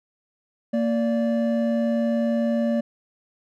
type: tone pair together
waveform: triangle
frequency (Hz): 231 / 582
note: A#3 / D5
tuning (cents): -16 / -16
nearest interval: octave + major third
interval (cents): 1600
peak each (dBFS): -19 / -23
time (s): 0.73-2.81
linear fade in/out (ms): 10
effects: none